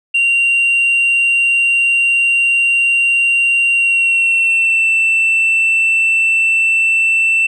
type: tone with pitch glide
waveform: sine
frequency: 2763 to 2675 Hz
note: F7 to E7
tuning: -19 to +25 cents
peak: -8 dBFS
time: 0.14-7.47 s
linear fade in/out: 10 ms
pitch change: -56 cents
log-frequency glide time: 3.72-4.88 s
effects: tanh soft clip ceiling -8 dBFS